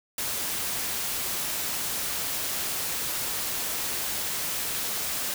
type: noise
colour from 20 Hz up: white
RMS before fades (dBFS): -30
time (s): 0.18-5.34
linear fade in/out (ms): 2
effects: none